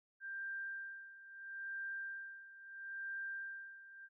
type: tone with tremolo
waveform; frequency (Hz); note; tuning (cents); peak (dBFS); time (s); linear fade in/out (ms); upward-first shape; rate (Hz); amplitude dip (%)
sine; 1584; G6; +18; -40; 0.2-4.09; 50; sine; 0.75; 80
effects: none